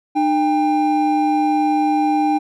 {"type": "tone pair together", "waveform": "triangle", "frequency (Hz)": [303.1, 798], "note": ["D#4", "G5"], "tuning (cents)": [-45, 31], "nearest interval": "octave + perfect fourth", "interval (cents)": 1676, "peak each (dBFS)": -15, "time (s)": [0.15, 2.39], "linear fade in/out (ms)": 20, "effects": []}